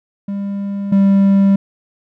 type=tone pair in turn; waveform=triangle; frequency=199.6 / 196.74 Hz; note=G3 / G3; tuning=+32 / +7 cents; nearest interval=unison; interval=25 cents; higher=first; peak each=-17 / -6 dBFS; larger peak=second; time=0.28-0.92 / 0.92-1.56 s; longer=neither; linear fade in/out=5 ms; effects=none